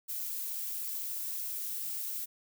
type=noise; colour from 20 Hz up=violet; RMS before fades=-37 dBFS; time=0.08-2.26 s; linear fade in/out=20 ms; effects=none